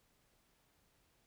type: silence
effects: pink hiss -74 dBFS RMS until 1.26 s